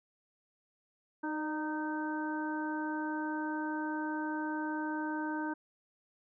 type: harmonic tone with a mistuned harmonic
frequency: 308.3 Hz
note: D#4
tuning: 16 cents flat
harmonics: 1 / 2 / 3 / 4 / 5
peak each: -35 / -46 / -39 / -50 / -41 dBFS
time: 1.23-5.54 s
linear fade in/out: 10 ms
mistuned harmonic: 2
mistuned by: -41 cents
effects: none